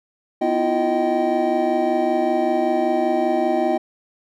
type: tone cluster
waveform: triangle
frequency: 247.7 / 322.3 / 347.5 / 624 / 773 Hz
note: B3 / E4 / F4 / D#5 / G5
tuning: +5 / -39 / -9 / +5 / -24 cents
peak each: -24 / -23 / -21 / -20 / -21 dBFS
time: 0.41-3.78 s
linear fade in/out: 10 ms
effects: none